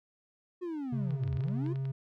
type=linear two-way sweep; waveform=triangle; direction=down then up; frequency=367.3 to 70.7 to 367.3 Hz; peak=-32 dBFS; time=0.61-1.74 s; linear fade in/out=20 ms; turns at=1.34 s
type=tone; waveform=triangle; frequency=134.4 Hz; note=C3; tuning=47 cents sharp; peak=-29 dBFS; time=0.92-1.92 s; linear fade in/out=10 ms
type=clicks; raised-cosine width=0.3 ms; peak=-35 dBFS; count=11; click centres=1.107 / 1.236 / 1.277 / 1.328 / 1.371 / 1.407 / 1.438 / 1.484 / 1.663 / 1.758 / 1.854 s
effects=none